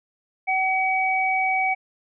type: tone pair together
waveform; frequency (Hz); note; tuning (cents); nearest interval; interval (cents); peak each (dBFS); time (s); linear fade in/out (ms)
sine; 757.5 / 2270; F#5 / C#7; +40 / +41; octave + perfect fifth; 1901; -22; 0.47-1.75; 20
effects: none